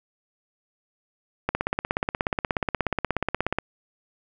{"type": "click train", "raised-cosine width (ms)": 0.5, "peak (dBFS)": -8, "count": 36, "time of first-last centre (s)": [1.49, 3.586], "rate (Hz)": 16.7, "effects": []}